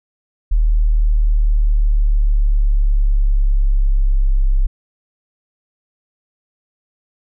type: exponential sweep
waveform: sine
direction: down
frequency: 38.89 to 33 Hz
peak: -10 dBFS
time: 0.51-4.67 s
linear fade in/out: 10 ms
effects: none